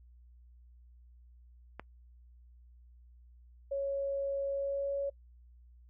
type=click; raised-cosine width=0.5 ms; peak=-26 dBFS; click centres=1.796 s
type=tone with pitch glide; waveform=sine; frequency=554 to 558.5 Hz; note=C#5 to C#5; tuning=-1 to +13 cents; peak=-31 dBFS; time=3.71-5.1 s; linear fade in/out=10 ms; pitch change=+14 cents; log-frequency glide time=4.5-4.93 s
effects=noise-tail reverb RT60 0.1 s tail -24 dB re dry + added 60 Hz sine -55 dBFS peak until 5.89 s